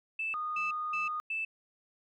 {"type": "tone bursts", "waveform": "sine", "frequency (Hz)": 2637, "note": "E7", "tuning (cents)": 0, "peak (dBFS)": -31, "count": 4, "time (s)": [0.19, 1.45], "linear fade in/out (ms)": 5, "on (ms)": 150, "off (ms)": 220}
{"type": "tone", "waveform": "sine", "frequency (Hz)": 1231, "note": "D#6", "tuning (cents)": -19, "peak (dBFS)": -32, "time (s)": [0.34, 1.2], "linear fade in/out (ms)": 0}
{"effects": ["tanh soft clip ceiling -23 dBFS"]}